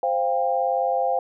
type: chord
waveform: sine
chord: C suspended fourth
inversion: none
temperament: equal with one note detuned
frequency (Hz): 523.3 / 698.5 / 797.2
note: C5 / F5 / G5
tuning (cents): 0 / 0 / +29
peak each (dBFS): -24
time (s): 0.03-1.19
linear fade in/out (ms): 2
effects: none